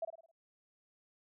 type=tone with echo; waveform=sine; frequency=659.3 Hz; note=E5; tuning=in tune; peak=-33 dBFS; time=0.02-0.05 s; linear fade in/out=5 ms; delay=53 ms; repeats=5; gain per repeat=-7 dB; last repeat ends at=0.315 s; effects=none